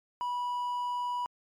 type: tone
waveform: triangle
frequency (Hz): 979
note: B5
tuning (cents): -15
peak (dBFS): -28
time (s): 0.21-1.26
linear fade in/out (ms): 0
effects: MP3 96 kbps